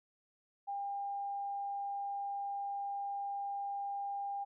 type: tone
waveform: sine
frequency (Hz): 801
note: G5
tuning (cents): +37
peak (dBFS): -36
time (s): 0.67-4.45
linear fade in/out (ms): 20
effects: none